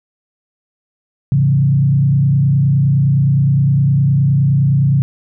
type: tone with frequency modulation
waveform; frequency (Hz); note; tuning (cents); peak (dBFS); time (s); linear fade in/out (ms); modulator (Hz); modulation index
sine; 137.8; C#3; -10; -9; 1.32-5.02; 0; 29.7; 0.75
effects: none